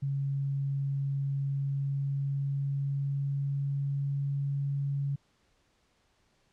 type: tone with pitch glide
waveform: sine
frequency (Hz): 138.59 to 140.12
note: C#3 to C#3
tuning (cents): 0 to +19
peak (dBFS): -28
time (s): 0.02-5.16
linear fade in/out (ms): 10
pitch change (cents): +19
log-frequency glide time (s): 1.4-4.34
effects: pink hiss -70 dBFS RMS until 6.52 s + low-pass 7000 Hz 12 dB/octave